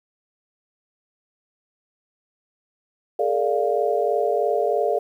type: chord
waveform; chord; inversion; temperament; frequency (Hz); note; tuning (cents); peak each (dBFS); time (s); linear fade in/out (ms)
sine; Bb dominant seventh; third; equal with one note detuned; 415.3 / 458.4 / 587.3 / 698.5; Ab4 / Bb4 / D5 / F5; 0 / -29 / 0 / 0; -24; 3.19-4.99; 5
effects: 9-bit